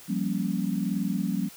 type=chord; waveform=sine; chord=G half-diminished seventh; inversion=third; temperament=equal; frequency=174.61 / 196 / 233.1 / 277.2 Hz; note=F3 / G3 / Bb3 / Db4; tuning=0 / 0 / 0 / 0 cents; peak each=-31 / -28 / -32 / -33 dBFS; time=0.08-1.49 s; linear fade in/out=20 ms; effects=white hiss -48 dBFS RMS until 1.56 s